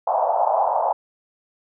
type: band-pass noise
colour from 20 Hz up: pink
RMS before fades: -20 dBFS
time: 0.07-0.93 s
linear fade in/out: 5 ms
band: 630 to 930 Hz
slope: 48 dB/octave
effects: none